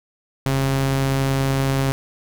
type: tone pair together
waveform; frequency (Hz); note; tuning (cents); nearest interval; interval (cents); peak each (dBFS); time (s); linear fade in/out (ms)
sawtooth; 41.6 / 135.3; E1 / C#3; +17 / -42; octave + minor sixth; 2041; -26 / -14; 0.46-1.92; 0
effects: none